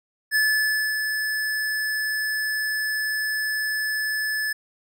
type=tone with ADSR envelope; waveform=square; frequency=1731 Hz; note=A6; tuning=29 cents flat; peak=-18 dBFS; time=0.31-4.53 s; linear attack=45 ms; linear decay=590 ms; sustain=-6 dB; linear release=7 ms; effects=none